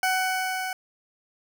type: tone with level ramp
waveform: 20% pulse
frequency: 748 Hz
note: F#5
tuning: 19 cents sharp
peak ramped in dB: -16 to -24 dBFS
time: 0.03-0.73 s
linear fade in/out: 2 ms
effects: none